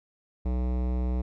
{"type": "tone with hard clipping", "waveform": "sine", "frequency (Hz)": 62.1, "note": "B1", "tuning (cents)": 10, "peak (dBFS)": -27, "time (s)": [0.45, 1.22], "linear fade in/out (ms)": 10, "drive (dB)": 18, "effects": []}